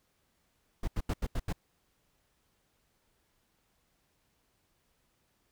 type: noise bursts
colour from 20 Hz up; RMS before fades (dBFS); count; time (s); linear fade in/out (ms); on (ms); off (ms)
brown; -31; 6; 0.83-1.527; 5; 47; 83
effects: pink hiss -74 dBFS RMS until 5.51 s